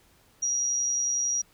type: tone with amplitude modulation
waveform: sine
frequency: 5740 Hz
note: F8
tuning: 47 cents sharp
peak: -22 dBFS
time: 0.42-1.42 s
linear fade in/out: 10 ms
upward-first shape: sine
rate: 131 Hz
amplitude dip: 45%
effects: pink hiss -61 dBFS RMS until 1.53 s